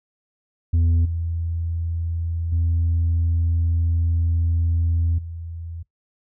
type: tone with level steps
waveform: sine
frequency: 83.6 Hz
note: E2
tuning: 25 cents sharp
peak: -12 / -22 / -16 / -30 dBFS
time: 0.73-5.83 s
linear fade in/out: 10 ms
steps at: 1.05 / 2.52 / 5.18 s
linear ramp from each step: 5 ms
effects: noise-tail reverb RT60 0.1 s tail -18 dB re dry + tanh soft clip ceiling -14 dBFS